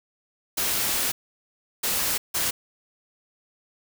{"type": "noise bursts at uneven times", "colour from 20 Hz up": "white", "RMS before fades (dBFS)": -25, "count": 3, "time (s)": [[0.57, 1.12], [1.83, 2.18], [2.34, 2.51]], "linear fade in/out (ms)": 10, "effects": []}